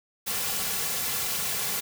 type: noise with comb filter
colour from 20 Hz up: white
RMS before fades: -29 dBFS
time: 0.26-1.81 s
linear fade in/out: 20 ms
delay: 3.2 ms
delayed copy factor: -0.65
effects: none